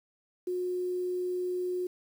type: tone with quantisation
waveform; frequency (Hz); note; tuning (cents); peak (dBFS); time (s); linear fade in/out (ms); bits
sine; 361.7; F#4; -39; -29; 0.47-1.87; 5; 9
effects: none